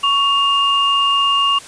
sine tone pair together, 1118 / 2817 Hz, C#6 / F7, +14 / +14 cents, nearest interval octave + major third, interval 1600 cents, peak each -15 dBFS, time 0.03-1.59 s, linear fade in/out 10 ms, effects white hiss -37 dBFS RMS until 1.67 s + resampled to 22050 Hz

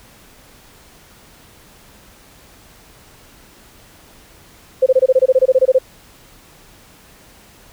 sine tone bursts, 519 Hz, C5, 14 cents flat, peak -7 dBFS, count 15, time 4.82-5.787 s, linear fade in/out 10 ms, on 43 ms, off 23 ms, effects pink hiss -46 dBFS RMS until 7.72 s

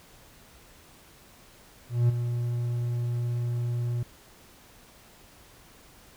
triangle tone with ADSR envelope, 120 Hz, B2, 49 cents flat, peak -15 dBFS, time 1.89-4.03 s, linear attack 200 ms, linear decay 15 ms, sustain -9 dB, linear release 3 ms, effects pink hiss -54 dBFS RMS until 6.16 s

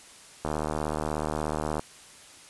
click train, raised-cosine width 1 ms, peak -15 dBFS, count 104, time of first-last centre 0.45-1.795 s, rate 76.6 Hz, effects white hiss -50 dBFS RMS until 2.49 s + resampled to 24000 Hz

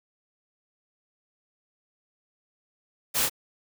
white noise with echo, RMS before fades -26 dBFS, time 3.14-3.27 s, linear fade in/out 20 ms, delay 27 ms, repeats 1, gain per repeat -2 dB, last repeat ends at 3.297 s, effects none

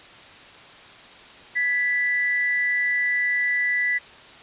sine tone pair together, 1686.4 / 1975.5 Hz, G#6 / B6, +26 / 0 cents, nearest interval minor third, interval 274 cents, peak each -30 / -20 dBFS, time 1.55-3.99 s, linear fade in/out 20 ms, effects white hiss -45 dBFS RMS until 4.42 s + resampled to 8000 Hz

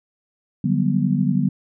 sine chord, G major seventh, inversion second, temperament just, 147 / 183.75 / 196 / 245 Hz, D3 / F#3 / G3 / B3, +2 / -12 / 0 / -14 cents, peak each -22 dBFS, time 0.64-1.49 s, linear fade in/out 5 ms, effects none

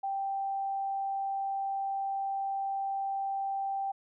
sine tone, 784 Hz, G5, in tune, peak -30 dBFS, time 0.03-3.92 s, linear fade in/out 10 ms, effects none

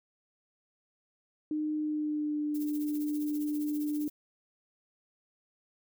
sine tone with pitch glide, 305.1 to 298.1 Hz, D#4 to D4, -34 to +26 cents, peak -29 dBFS, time 1.51-4.08 s, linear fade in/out 2 ms, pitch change -40 cents, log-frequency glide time 1.76-2.4 s
violet noise with tremolo, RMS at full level -44 dBFS, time 2.54-4.1 s, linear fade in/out 10 ms, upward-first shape triangle, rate 15 Hz, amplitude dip 85%
effects none

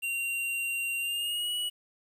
square tone with pitch glide, 2762 to 2926 Hz, F7 to F#7, -20 to -20 cents, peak -30 dBFS, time 0.02-1.7 s, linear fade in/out 20 ms, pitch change +100 cents, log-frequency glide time 0.99-1.52 s, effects 10-bit

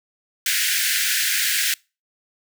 pink high-pass noise, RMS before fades -21 dBFS, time 0.46-1.74 s, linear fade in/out 2 ms, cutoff 1500 Hz, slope 96 dB/octave, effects noise-tail reverb RT60 0.3 s tail -26 dB re dry

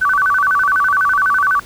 sine tone with vibrato, 1318.5 Hz, E6, in tune, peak -11 dBFS, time 0.01-1.6 s, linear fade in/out 10 ms, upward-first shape square, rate 12 Hz, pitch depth 240 cents each way, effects pink hiss -39 dBFS RMS until 1.65 s

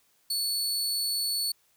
sawtooth tone, 4435 Hz, C#8, in tune, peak -24 dBFS, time 0.3-1.52 s, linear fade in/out 5 ms, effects white hiss -67 dBFS RMS until 1.76 s

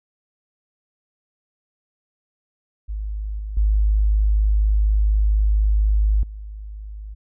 sine tone with level steps, 52.1 Hz, G#1, 6 cents sharp, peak -24 / -26 / -14 / -31 dBFS, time 2.88-7.15 s, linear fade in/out 20 ms, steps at 3.39 / 3.57 / 6.23 s, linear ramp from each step 2 ms, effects none

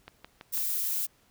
click train, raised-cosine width 0.3 ms, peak -27 dBFS, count 4, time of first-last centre 0.08-0.577 s, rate 6.04 Hz
violet noise, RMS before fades -30 dBFS, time 0.52-1.07 s, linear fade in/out 20 ms
effects pink hiss -65 dBFS RMS until 1.3 s

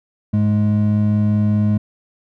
triangle tone pair together, 105.19 / 210 Hz, G#2 / G#3, +23 / +19 cents, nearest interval octave, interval 1196 cents, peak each -14 dBFS, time 0.33-1.78 s, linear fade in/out 10 ms, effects none

